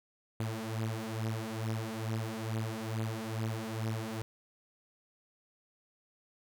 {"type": "beating tone pair", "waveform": "sawtooth", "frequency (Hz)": [110, 112.3], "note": ["A2", "A2"], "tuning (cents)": [0, 36], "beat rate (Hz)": 2.3, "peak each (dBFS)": [-33, -33], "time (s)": [0.4, 4.22], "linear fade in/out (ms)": 0, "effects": []}